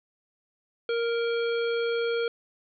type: harmonic tone with a mistuned harmonic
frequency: 466.2 Hz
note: A#4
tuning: in tune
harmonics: 1 / 3 / 5 / 7 / 9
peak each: -25 / -34 / -39 / -39 / -45 dBFS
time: 0.89-2.28 s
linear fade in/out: 2 ms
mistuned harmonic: 9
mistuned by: +48 cents
effects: none